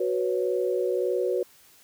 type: chord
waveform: sine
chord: F# suspended fourth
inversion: none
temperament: just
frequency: 370 / 493.3 / 555 Hz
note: F#4 / B4 / C#5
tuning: 0 / -2 / +2 cents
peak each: -26 / -27 / -30 dBFS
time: 0-1.43 s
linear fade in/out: 5 ms
effects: white hiss -56 dBFS RMS until 1.83 s